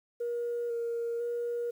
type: tone with vibrato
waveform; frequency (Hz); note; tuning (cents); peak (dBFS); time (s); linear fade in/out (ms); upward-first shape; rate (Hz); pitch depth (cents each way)
sine; 471.4; A#4; +19; -29; 0.2-1.71; 10; square; 1; 14
effects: tanh soft clip ceiling -27 dBFS + 10-bit